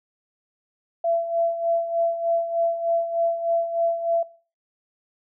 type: tone with tremolo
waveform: sine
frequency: 673 Hz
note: E5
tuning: 36 cents sharp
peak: -18 dBFS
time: 1.04-4.23 s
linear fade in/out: 5 ms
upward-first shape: sine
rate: 3.3 Hz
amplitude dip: 70%
effects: noise-tail reverb RT60 0.4 s tail -18 dB re dry